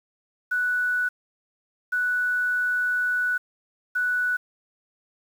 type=tone bursts at uneven times; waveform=sine; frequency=1480 Hz; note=F#6; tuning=in tune; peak=-21 dBFS; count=3; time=0.51-1.09 / 1.92-3.38 / 3.95-4.37 s; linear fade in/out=10 ms; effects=8-bit